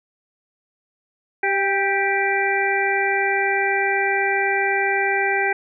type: harmonic tone with a mistuned harmonic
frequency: 392 Hz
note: G4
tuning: in tune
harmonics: 1 / 2 / 4 / 5 / 6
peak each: -24 / -23 / -24 / -24 / -25 dBFS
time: 1.43-5.53 s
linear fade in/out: 5 ms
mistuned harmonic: 2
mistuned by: +25 cents
effects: none